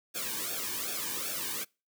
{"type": "noise with flanger", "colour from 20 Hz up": "white", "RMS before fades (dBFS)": -35, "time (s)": [0.14, 1.65], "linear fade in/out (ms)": 20, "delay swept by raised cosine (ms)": [0.99, 1.53], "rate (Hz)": 2.6, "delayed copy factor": -0.95, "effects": ["noise-tail reverb RT60 0.3 s tail -26 dB re dry"]}